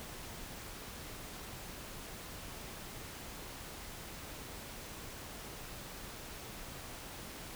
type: silence
effects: pink hiss -47 dBFS RMS until 7.55 s